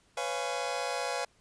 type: chord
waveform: sawtooth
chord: C# dominant seventh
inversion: third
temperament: just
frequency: 498.9 / 554.4 / 693 / 831.5 Hz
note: B4 / C#5 / E#5 / G#5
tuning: +17 / 0 / -14 / +2 cents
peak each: -33 dBFS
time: 0.17-1.25 s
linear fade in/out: 5 ms
effects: pink hiss -66 dBFS RMS until 1.4 s + resampled to 22050 Hz